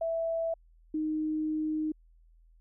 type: tone pair in turn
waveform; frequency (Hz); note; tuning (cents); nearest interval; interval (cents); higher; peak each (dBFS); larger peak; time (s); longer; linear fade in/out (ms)
sine; 659.3 / 309.8; E5 / D#4; 0 / -7; octave + minor second; 1307; first; -28; neither; 0.01-0.54 / 0.94-1.92; second; 5
effects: added 41 Hz sine -57 dBFS peak until 2.6 s